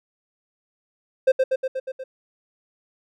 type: tone with echo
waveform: triangle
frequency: 523.3 Hz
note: C5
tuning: in tune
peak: -10 dBFS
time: 1.27-1.32 s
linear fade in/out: 10 ms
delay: 120 ms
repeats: 6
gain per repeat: -3 dB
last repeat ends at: 2.04 s
effects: none